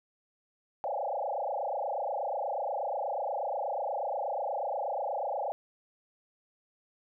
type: tone with frequency modulation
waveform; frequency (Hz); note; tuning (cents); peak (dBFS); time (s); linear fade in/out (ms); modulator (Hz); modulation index
sine; 688; F5; -26; -30; 0.84-5.52; 0; 28.3; 5.6
effects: none